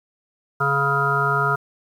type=harmonic tone; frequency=140 Hz; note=C#3; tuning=18 cents sharp; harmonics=1 / 3 / 5 / 7 / 9 / 10; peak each=-25 / -27 / -28 / -26 / -22 / -22 dBFS; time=0.6-1.56 s; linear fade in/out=10 ms; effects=8-bit